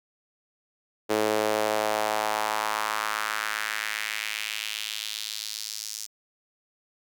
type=tone with high-pass filter sweep; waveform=sawtooth; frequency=107.5 Hz; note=A2; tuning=40 cents flat; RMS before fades=-29 dBFS; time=1.09-6.07 s; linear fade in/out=20 ms; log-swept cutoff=410 to 5900 Hz; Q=2.1; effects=none